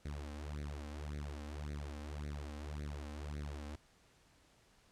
sawtooth tone with flanger, 73.42 Hz, D2, in tune, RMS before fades -44 dBFS, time 0.05-3.76 s, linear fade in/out 5 ms, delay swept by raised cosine 0.48 to 3.88 ms, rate 1.8 Hz, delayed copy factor +1, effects pink hiss -68 dBFS RMS until 4.91 s + low-pass 9000 Hz 12 dB/octave

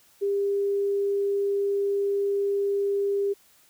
sine tone, 400.2 Hz, G4, 36 cents sharp, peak -22 dBFS, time 0.21-3.34 s, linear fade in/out 20 ms, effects white hiss -59 dBFS RMS until 3.69 s

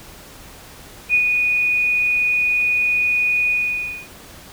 sine tone with ADSR envelope, 2469 Hz, D#7, 14 cents flat, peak -11 dBFS, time 1.09-4.08 s, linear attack 51 ms, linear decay 77 ms, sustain -4 dB, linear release 580 ms, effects pink hiss -41 dBFS RMS until 4.52 s

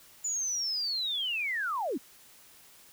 sine linear sweep, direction down, 7030 to 213.1 Hz, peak -29 dBFS, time 0.24-1.98 s, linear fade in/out 10 ms, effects white hiss -56 dBFS RMS until 2.92 s

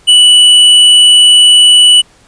triangle tone with hard clipping, 2960 Hz, F#7, in tune, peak -3 dBFS, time 0.07-2.02 s, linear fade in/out 20 ms, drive 12 dB, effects pink hiss -45 dBFS RMS until 2.27 s + resampled to 22050 Hz

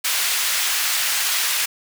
pink high-pass noise, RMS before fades -21 dBFS, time 0.04-1.66 s, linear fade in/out 10 ms, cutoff 1800 Hz, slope 12 dB/octave, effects none

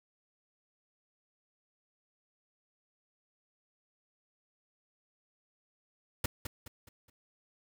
pink noise with echo, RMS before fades -30 dBFS, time 6.24-6.26 s, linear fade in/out 5 ms, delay 210 ms, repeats 4, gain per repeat -8 dB, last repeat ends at 7.1 s, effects none

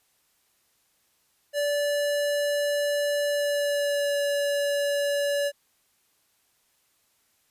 square tone with pitch glide, 580 to 572 Hz, D5 to D5, -22 to -46 cents, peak -24 dBFS, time 1.53-5.52 s, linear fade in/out 50 ms, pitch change -24 cents, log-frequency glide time 3.29-4.17 s, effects white hiss -68 dBFS RMS until 7.5 s + resampled to 32000 Hz

